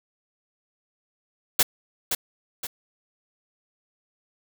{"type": "noise with echo", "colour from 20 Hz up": "white", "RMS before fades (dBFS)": -18, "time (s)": [1.59, 1.63], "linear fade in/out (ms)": 5, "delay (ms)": 520, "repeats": 2, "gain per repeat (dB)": -7, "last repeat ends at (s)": 2.67, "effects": []}